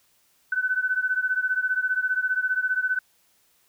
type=beating tone pair; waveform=sine; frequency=1504 / 1519 Hz; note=F#6 / F#6; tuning=+28 / +45 cents; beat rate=15 Hz; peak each=-24 / -26 dBFS; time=0.52-2.99 s; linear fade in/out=5 ms; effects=white hiss -64 dBFS RMS until 3.68 s